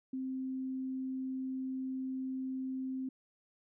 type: tone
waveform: sine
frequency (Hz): 261.6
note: C4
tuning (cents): 0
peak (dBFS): -35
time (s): 0.13-3.09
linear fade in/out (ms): 5
effects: none